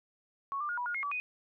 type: tone with pitch steps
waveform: sine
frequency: 1108 / 1188 / 1431 / 977 / 1431 / 2150 / 1148 / 2490 Hz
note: C#6 / D6 / F6 / B5 / F6 / C7 / D6 / D#7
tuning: -1 / +20 / +42 / -19 / +42 / +47 / -40 / +1 cents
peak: -32 dBFS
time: 0.52-1.2 s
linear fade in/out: 0 ms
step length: 85 ms
effects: none